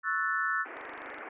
sine chord, F# minor seventh, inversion second, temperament equal, 1108.7 / 1318.5 / 1480 / 1760 Hz, C#6 / E6 / F#6 / A6, 0 / 0 / 0 / 0 cents, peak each -37 / -32 / -32 / -32 dBFS, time 0.03-0.66 s, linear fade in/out 50 ms
white band-pass noise, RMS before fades -43 dBFS, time 0.65-1.29 s, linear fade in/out 5 ms, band 270 to 2200 Hz, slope 48 dB/octave
click train, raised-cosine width 0.2 ms, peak -31 dBFS, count 11, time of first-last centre 0.77-1.185 s, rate 24.1 Hz
effects resampled to 8000 Hz

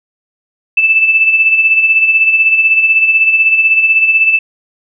sine tone with tremolo, 2637 Hz, E7, in tune, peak -4 dBFS, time 0.77-4.39 s, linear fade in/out 5 ms, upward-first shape sine, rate 16 Hz, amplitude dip 55%, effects none

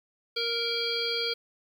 harmonic tone, 466.2 Hz, A#4, in tune, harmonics 1 / 3 / 5 / 7 / 9 / 10, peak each -33 / -38 / -36 / -33 / -36 / -32 dBFS, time 0.36-1.34 s, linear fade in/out 10 ms, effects 9-bit

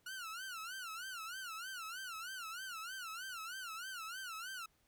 sawtooth tone with vibrato, 1419 Hz, F6, 27 cents sharp, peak -40 dBFS, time 0.06-4.66 s, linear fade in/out 5 ms, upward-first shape sine, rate 3.2 Hz, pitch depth 170 cents each way, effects pink hiss -75 dBFS RMS until 4.87 s

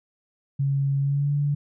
sine tone with pitch glide, 138.59 to 144.39 Hz, C#3 to D3, 0 to -29 cents, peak -20 dBFS, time 0.59-1.55 s, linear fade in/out 10 ms, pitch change +71 cents, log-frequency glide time 0.99-1.33 s, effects none

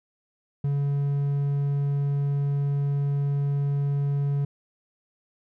triangle tone, 141.6 Hz, C#3, 37 cents sharp, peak -20 dBFS, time 0.64-4.45 s, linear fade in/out 5 ms, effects none

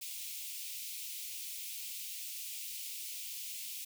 white high-pass noise, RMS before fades -43 dBFS, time 0.01-3.85 s, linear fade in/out 10 ms, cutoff 2300 Hz, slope 48 dB/octave, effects none

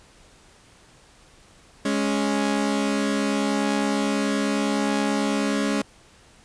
sawtooth tone pair together, 207.7 / 277.2 Hz, G#3 / C#4, 0 / 0 cents, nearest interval perfect fourth, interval 500 cents, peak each -20 dBFS, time 1.85-5.82 s, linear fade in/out 5 ms, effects pink hiss -53 dBFS RMS until 6.44 s + resampled to 22050 Hz

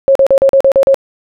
sine tone bursts, 544 Hz, C#5, 33 cents flat, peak -4 dBFS, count 8, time 0.08-0.944 s, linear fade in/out 0 ms, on 73 ms, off 40 ms, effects none

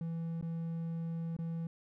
triangle tone with dropouts, 165.6 Hz, E3, 8 cents sharp, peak -33 dBFS, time 0.01-1.67 s, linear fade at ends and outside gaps 2 ms, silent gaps 0.412-0.425 / 1.366-1.388 s, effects none

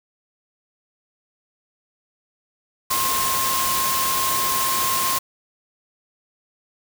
sine tone in noise, 1063 Hz, C6, 27 cents sharp, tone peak -23 dBFS, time 2.9-5.19 s, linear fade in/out 10 ms, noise white, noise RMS -23 dBFS, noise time 2.9-5.19 s, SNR -3 dB, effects none

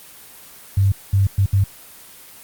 sine tone bursts at uneven times, 98 Hz, G2, in tune, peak -12 dBFS, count 4, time 0.77-0.92 / 1.13-1.27 / 1.38-1.46 / 1.53-1.64 s, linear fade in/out 5 ms, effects white hiss -42 dBFS RMS until 2.43 s + Opus 24 kbps

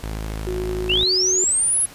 sawtooth tone, 53.5 Hz, A1, 48 cents flat, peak -22 dBFS, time 0.03-1.04 s, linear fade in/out 5 ms
sine tone with pitch glide, 365.2 to 370.9 Hz, F#4 to F#4, -23 to +4 cents, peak -24 dBFS, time 0.47-1.44 s, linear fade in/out 0 ms, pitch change +27 cents, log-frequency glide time 0.84-1.06 s
sine linear sweep, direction up, 2610 to 11000 Hz, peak -16 dBFS, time 0.89-1.86 s, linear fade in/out 10 ms
effects pink hiss -42 dBFS RMS until 1.94 s + resampled to 32000 Hz

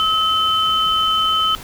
sine tone pair together, 1286 / 3059 Hz, E6 / G7, -43 / -43 cents, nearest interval octave + minor third, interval 1500 cents, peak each -17 dBFS, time 0-1.55 s, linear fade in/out 0 ms, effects pink hiss -36 dBFS RMS until 1.63 s

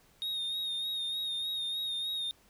triangle tone with vibrato, 3712 Hz, A#7, 8 cents flat, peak -31 dBFS, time 0.22-2.31 s, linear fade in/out 0 ms, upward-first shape sine, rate 3.3 Hz, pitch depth 37 cents each way, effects pink hiss -64 dBFS RMS until 2.49 s

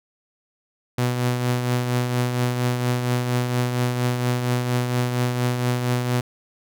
sawtooth tone with tremolo, 123.47 Hz, B2, in tune, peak -14 dBFS, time 0.98-6.21 s, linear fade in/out 5 ms, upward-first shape triangle, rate 4.3 Hz, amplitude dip 50%, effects none

